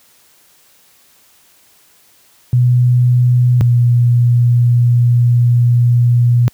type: tone pair in turn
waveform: sine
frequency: 123.47 / 120.65 Hz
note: B2 / B2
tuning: 0 / -40 cents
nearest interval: unison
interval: 40 cents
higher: first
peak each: -7 dBFS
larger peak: neither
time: 2.53-3.61 / 3.61-6.48 s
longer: second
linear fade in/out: 0 ms
effects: white hiss -50 dBFS RMS until 6.53 s + high-pass 60 Hz 12 dB/octave